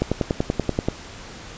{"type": "click train", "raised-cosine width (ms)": 2, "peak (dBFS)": -6, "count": 10, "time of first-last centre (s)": [0.02, 0.885], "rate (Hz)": 10.4, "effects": ["pink hiss -39 dBFS RMS until 1.57 s", "resampled to 16000 Hz"]}